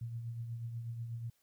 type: tone with tremolo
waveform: sine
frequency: 116.54 Hz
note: A#2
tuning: in tune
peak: -36 dBFS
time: 0.01-1.3 s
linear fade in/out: 5 ms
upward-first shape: triangle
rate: 8.2 Hz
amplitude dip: 50%
effects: white hiss -75 dBFS RMS until 1.42 s